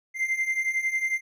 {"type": "beating tone pair", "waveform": "triangle", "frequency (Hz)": [2081, 2092], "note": ["C7", "C7"], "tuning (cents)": [-10, -1], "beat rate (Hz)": 11, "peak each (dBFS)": [-28, -24], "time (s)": [0.14, 1.21], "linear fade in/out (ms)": 50, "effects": []}